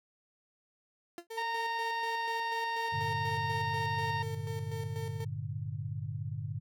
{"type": "tone with exponential decay", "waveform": "30% pulse", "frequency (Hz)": 344, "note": "F4", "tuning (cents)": -26, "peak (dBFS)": -35, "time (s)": [1.18, 1.27], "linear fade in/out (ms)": 1, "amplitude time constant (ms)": 18}
{"type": "tone with tremolo", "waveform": "35% pulse", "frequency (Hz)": 452.3, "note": "A4", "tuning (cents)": 48, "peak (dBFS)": -38, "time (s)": [1.3, 5.25], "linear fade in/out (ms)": 10, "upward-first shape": "square", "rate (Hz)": 4.1, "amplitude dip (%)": 55}
{"type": "harmonic tone", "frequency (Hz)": 923, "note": "A#5", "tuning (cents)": -17, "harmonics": [1, 2, 3, 4, 5, 6], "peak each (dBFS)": [-33, -38, -45, -47, -50, -54], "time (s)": [1.37, 4.23], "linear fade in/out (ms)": 10}
{"type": "chord", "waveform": "sine", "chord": "G minor", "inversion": "none", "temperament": "equal with one note detuned", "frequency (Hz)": [99.54, 116.54, 146.83], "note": ["G2", "Bb2", "D3"], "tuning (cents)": [27, 0, 0], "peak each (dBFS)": -39, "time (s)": [2.92, 6.6], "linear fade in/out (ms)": 20}
{"effects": []}